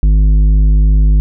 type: tone with tanh clipping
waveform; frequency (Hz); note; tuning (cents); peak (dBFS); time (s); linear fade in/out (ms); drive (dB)
sine; 51.4; G#1; -17; -7; 0.03-1.2; 0; 9
effects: none